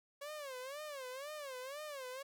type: tone with vibrato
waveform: sawtooth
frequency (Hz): 554.4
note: C#5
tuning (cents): 0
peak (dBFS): -40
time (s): 0.21-2.23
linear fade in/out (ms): 10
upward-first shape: sine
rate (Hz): 2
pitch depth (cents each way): 170
effects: none